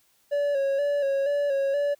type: tone with vibrato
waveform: triangle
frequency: 562 Hz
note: C#5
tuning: 24 cents sharp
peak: -20 dBFS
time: 0.31-1.95 s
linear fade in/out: 20 ms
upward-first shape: square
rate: 2.1 Hz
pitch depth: 40 cents each way
effects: white hiss -65 dBFS RMS until 1.99 s